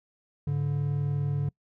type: tone pair together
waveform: triangle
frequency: 103.83 / 144.27 Hz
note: G#2 / D3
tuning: 0 / -30 cents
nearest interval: tritone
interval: 570 cents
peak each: -30 / -24 dBFS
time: 0.47-1.49 s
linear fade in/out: 5 ms
effects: noise-tail reverb RT60 0.1 s tail -25 dB re dry